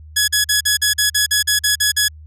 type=tone bursts; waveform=10% pulse; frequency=1684 Hz; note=G#6; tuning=24 cents sharp; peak=-4 dBFS; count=12; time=0.16-2.084 s; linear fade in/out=10 ms; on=120 ms; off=44 ms; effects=added 77 Hz sine -36 dBFS peak until 2.26 s